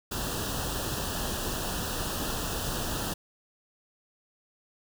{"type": "band-stop noise", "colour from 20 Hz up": "pink", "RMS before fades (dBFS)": -32, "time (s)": [0.11, 3.14], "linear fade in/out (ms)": 10, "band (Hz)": [1800, 2600], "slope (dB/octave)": 96, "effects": []}